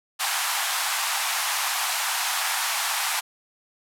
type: band-pass noise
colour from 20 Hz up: pink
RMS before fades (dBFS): -26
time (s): 0.19-3.21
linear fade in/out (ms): 20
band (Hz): 750 to 14000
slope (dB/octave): 48
effects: none